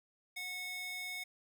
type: tone with high-pass filter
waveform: square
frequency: 732 Hz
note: F#5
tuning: 19 cents flat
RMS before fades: -42 dBFS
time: 0.36-1.24 s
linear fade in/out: 10 ms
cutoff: 2200 Hz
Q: 1.8
effects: none